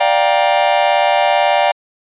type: chord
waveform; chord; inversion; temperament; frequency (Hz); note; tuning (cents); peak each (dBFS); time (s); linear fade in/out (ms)
45% pulse; G minor seventh; second; just; 588 / 705.6 / 784 / 940.8; D5 / F5 / G5 / Bb5; +2 / +18 / 0 / +16; -16 / -16 / -16 / -19; 0-1.72; 10
effects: resampled to 8000 Hz